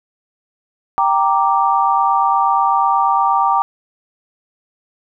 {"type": "chord", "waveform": "sine", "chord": "G minor", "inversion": "none", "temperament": "equal", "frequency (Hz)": [784, 932.3, 1174.7], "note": ["G5", "Bb5", "D6"], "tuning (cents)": [0, 0, 0], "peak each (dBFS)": -16, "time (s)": [0.98, 3.62], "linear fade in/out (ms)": 0, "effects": []}